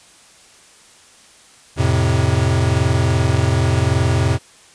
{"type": "chord", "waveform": "square", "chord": "F major", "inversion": "none", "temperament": "equal", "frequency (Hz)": [87.31, 110, 130.81], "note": ["F2", "A2", "C3"], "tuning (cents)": [0, 0, 0], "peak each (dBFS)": -19, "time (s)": [1.76, 4.39], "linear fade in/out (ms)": 50, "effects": ["white hiss -47 dBFS RMS until 4.74 s", "resampled to 22050 Hz"]}